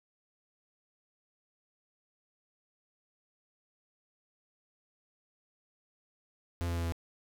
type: tone with pitch steps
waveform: 45% pulse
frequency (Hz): 86 / 85.31 / 84.62 / 83.94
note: F2 / F2 / E2 / E2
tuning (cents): -26 / -40 / +46 / +32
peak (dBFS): -31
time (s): 6.61-6.922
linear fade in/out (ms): 0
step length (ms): 78
effects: 11-bit